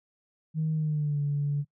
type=tone with pitch glide; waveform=sine; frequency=157.3 to 144.24 Hz; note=D#3 to D3; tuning=+19 to -31 cents; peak=-24 dBFS; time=0.54-1.65 s; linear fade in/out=50 ms; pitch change=-150 cents; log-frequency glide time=0.73-1.21 s; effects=noise-tail reverb RT60 0.1 s tail -24 dB re dry + tanh soft clip ceiling -20 dBFS